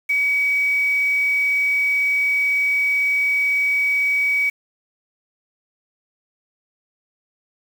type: tone with quantisation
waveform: sine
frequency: 2269 Hz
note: C#7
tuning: 40 cents sharp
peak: -16 dBFS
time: 0.09-4.5 s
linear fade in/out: 10 ms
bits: 6
effects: none